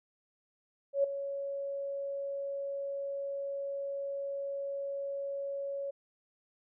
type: tone with ADSR envelope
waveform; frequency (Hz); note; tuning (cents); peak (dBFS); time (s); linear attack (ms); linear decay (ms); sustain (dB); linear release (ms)
sine; 557; C#5; +8; -22; 0.93-5.91; 110; 5; -12; 11
effects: none